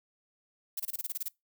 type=noise bursts; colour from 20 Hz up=violet; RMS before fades=-34 dBFS; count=10; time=0.77-1.284 s; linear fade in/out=5 ms; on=28 ms; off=26 ms; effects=noise-tail reverb RT60 0.2 s tail -24 dB re dry